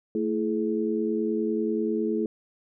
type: tone cluster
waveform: sine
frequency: 222.4 / 333.5 / 423.5 Hz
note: A3 / E4 / G#4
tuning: +19 / +20 / +34 cents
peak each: -28 dBFS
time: 0.15-2.26 s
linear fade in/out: 2 ms
effects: none